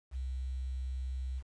sine tone with quantisation, 64.6 Hz, C2, 21 cents flat, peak -34 dBFS, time 0.11-1.43 s, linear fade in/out 50 ms, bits 10, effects resampled to 22050 Hz

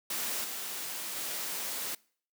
white noise with level steps, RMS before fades -34 / -38 / -36 dBFS, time 0.1-1.95 s, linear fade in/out 5 ms, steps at 0.44 / 1.16 s, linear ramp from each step 2 ms, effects noise-tail reverb RT60 0.5 s tail -24 dB re dry + high-pass 200 Hz 12 dB/octave

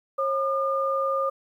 sine tone pair together, 541.5 / 1209 Hz, C#5 / D6, -41 / +50 cents, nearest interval octave + major second, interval 1391 cents, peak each -25 dBFS, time 0.18-1.3 s, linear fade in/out 10 ms, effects 10-bit

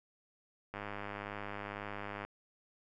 click train, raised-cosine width 0.5 ms, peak -26 dBFS, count 155, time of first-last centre 0.74-2.25 s, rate 102 Hz, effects none

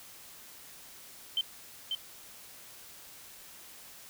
sine tone with echo, 3106 Hz, G7, 17 cents flat, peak -26 dBFS, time 1.37-1.41 s, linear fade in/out 2 ms, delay 540 ms, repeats 1, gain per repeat -4 dB, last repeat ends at 1.95 s, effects white hiss -51 dBFS RMS until 4.09 s

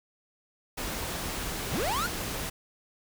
pink noise, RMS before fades -34 dBFS, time 0.77-2.5 s, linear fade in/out 10 ms
45% pulse linear sweep, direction up, 31.24 to 1500 Hz, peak -28 dBFS, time 1.71-2.07 s, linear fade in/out 10 ms
effects none

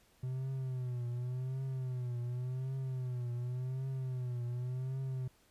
triangle tone with vibrato, 126.8 Hz, B2, 46 cents sharp, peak -33 dBFS, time 0.23-5.28 s, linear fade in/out 5 ms, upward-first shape triangle, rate 0.89 Hz, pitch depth 98 cents each way, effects pink hiss -68 dBFS RMS until 5.5 s + resampled to 32000 Hz

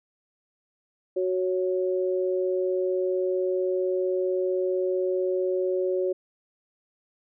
sine tone pair together, 370 / 554.4 Hz, F#4 / C#5, 0 / 0 cents, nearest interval perfect fifth, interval 700 cents, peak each -24 / -28 dBFS, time 1.16-6.13 s, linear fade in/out 10 ms, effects none

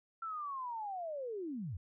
sine linear sweep, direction down, 1355 to 73.42 Hz, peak -38 dBFS, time 0.22-1.77 s, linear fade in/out 5 ms, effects none

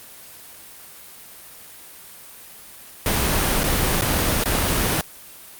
pink noise with dropouts, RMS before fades -20 dBFS, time 3.06-5.01 s, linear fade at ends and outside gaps 1 ms, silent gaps 3.634-3.639 / 4.011-4.02 / 4.438-4.458 s, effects white hiss -42 dBFS RMS until 5.59 s + Opus 32 kbps

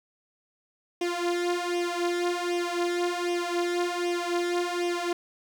sawtooth tone with flanger, 350 Hz, F4, 4 cents sharp, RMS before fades -28 dBFS, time 1.01-5.13 s, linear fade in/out 5 ms, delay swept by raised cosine 0.34 to 3.44 ms, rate 1.3 Hz, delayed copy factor +0.8, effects low-pass 8000 Hz 12 dB/octave + 9-bit

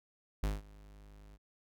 45% pulse tone with ADSR envelope, 51 Hz, G#1, 31 cents flat, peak -29 dBFS, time 0.43-1.38 s, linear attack 4 ms, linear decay 180 ms, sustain -24 dB, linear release 37 ms, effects none

